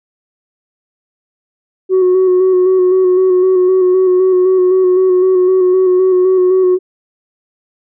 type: tone with vibrato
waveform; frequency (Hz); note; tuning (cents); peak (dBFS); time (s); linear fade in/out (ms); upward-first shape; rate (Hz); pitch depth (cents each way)
sine; 370; F#4; 0; -5; 1.89-6.79; 50; square; 3.9; 23
effects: tanh soft clip ceiling -5 dBFS